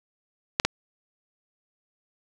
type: clicks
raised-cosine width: 0.2 ms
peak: -3 dBFS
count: 2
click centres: 0.599 / 0.65 s
effects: none